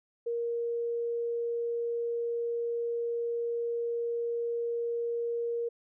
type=tone; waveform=sine; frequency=469.4 Hz; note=A#4; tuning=12 cents sharp; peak=-29 dBFS; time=0.26-5.69 s; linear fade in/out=10 ms; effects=none